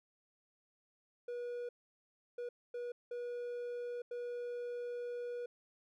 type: tone bursts at uneven times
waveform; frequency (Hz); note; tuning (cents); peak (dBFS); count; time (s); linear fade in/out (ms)
triangle; 483.7; B4; -36; -37; 5; 1.28-1.69 / 2.38-2.49 / 2.74-2.92 / 3.11-4.02 / 4.11-5.46; 5
effects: none